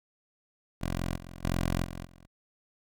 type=tone with level steps; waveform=10% pulse; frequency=43.77 Hz; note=F1; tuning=5 cents sharp; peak=-22 / -35 / -19 / -30 / -45 dBFS; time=0.81-2.27 s; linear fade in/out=10 ms; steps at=1.15 / 1.43 / 1.83 / 2.04 s; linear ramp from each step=20 ms; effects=none